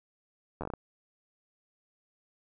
slowing click train, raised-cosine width 1 ms, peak -22 dBFS, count 7, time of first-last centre 0.61-0.737 s, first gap 11 ms, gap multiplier 1.26, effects none

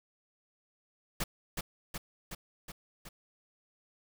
pink noise with echo, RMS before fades -33 dBFS, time 1.2-1.24 s, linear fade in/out 5 ms, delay 370 ms, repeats 5, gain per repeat -3 dB, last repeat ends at 3.09 s, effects none

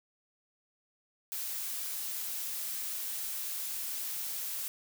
blue noise, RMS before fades -37 dBFS, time 1.32-4.68 s, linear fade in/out 0 ms, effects none

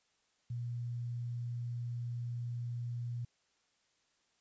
sine tone with quantisation, 119.9 Hz, A#2, 49 cents sharp, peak -36 dBFS, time 0.5-3.25 s, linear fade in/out 5 ms, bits 11, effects white hiss -75 dBFS RMS until 4.4 s + resampled to 16000 Hz

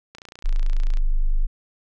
click train, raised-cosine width 0.2 ms, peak -23 dBFS, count 25, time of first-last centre 0.15-0.972 s, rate 29.2 Hz
sine tone, 25.2 Hz, G0, 49 cents sharp, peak -15 dBFS, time 0.44-1.47 s, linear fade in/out 20 ms
effects none

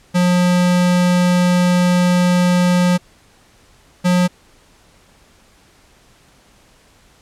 square tone pair in turn, 178.6 / 179.32 Hz, F3 / F3, +39 / +46 cents, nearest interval unison, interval 7 cents, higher second, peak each -12 / -12 dBFS, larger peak neither, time 0.14-2.98 / 4.04-4.28 s, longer first, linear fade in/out 20 ms, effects pink hiss -51 dBFS RMS until 7.21 s + low-pass 10000 Hz 12 dB/octave

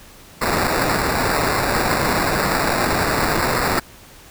white noise with sample-and-hold, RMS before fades -19 dBFS, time 0.41-3.8 s, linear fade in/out 10 ms, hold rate 3150 Hz, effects pink hiss -44 dBFS RMS until 4.3 s

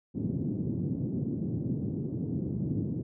pink band-pass noise, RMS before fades -32 dBFS, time 0.14-3.03 s, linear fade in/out 20 ms, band 110 to 310 Hz, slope 24 dB/octave, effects none

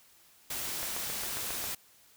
white noise, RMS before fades -36 dBFS, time 0.5-1.75 s, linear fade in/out 5 ms
click train, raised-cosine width 0.5 ms, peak -24 dBFS, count 7, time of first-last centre 0.83-1.641 s, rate 7.4 Hz
effects white hiss -61 dBFS RMS until 2.16 s

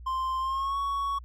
triangle tone with pitch glide, 1046.5 to 1115.2 Hz, C6 to C#6, 0 to +10 cents, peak -25 dBFS, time 0.06-1.19 s, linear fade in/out 10 ms, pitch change +110 cents, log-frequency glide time 0.4-0.78 s, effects added 60 Hz sine -42 dBFS peak until 1.24 s

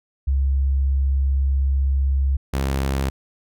sine / sawtooth tone pair in turn, 67.9 / 67.6 Hz, C#2 / C#2, -35 / -43 cents, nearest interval unison, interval 8 cents, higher first, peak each -16 dBFS, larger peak neither, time 0.27-2.37 / 2.53-3.1 s, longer first, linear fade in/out 10 ms, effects none

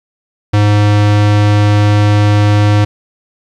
square tone, 103.9 Hz, G#2, 1 cent sharp, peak -7 dBFS, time 0.53-2.85 s, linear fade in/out 10 ms, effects low-pass 5000 Hz 12 dB/octave + 8-bit

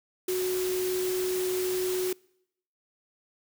sine tone in noise, 368.3 Hz, F#4, 8 cents flat, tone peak -26 dBFS, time 0.28-2.13 s, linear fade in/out 5 ms, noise white, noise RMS -36 dBFS, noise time 0.28-2.13 s, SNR +7 dB, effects noise-tail reverb RT60 0.8 s tail -26 dB re dry

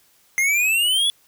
square exponential sweep, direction up, 2087 to 3445 Hz, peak -17 dBFS, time 0.38-1.1 s, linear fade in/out 0 ms, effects white hiss -58 dBFS RMS until 1.27 s

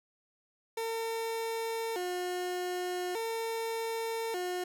30% pulse tone with vibrato, 404.2 Hz, G#4, 47 cents flat, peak -30 dBFS, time 0.77-4.64 s, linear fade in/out 5 ms, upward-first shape square, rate 0.42 Hz, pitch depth 200 cents each way, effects none

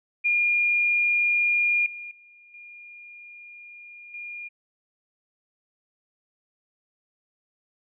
sine tone with level steps, 2418 Hz, D7, 50 cents sharp, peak -19 / -35 / -50 / -42 / -34 dBFS, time 0.24-4.49 s, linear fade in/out 20 ms, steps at 1.86 / 2.11 / 2.54 / 4.14 s, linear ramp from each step 2 ms, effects none

